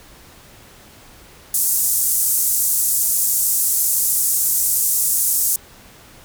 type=band-pass noise; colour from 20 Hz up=white; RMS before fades=-18 dBFS; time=1.54-5.56 s; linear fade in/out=2 ms; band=7100 to 15000 Hz; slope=24 dB/octave; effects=pink hiss -45 dBFS RMS until 6.24 s